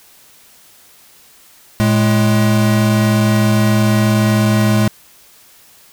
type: tone pair together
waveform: square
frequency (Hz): 112 / 211.2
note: A2 / G#3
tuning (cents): +31 / +29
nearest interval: major seventh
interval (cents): 1098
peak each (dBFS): -14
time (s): 1.8-4.88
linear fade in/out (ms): 0
effects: white hiss -46 dBFS RMS until 5.92 s